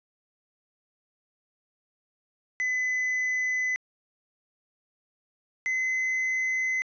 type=tone pair in turn; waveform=triangle; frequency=2013 / 2041 Hz; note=B6 / C7; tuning=+33 / -44 cents; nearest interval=unison; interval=23 cents; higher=second; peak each=-23 dBFS; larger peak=neither; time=2.6-3.76 / 5.66-6.82 s; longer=neither; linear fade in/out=0 ms; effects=resampled to 16000 Hz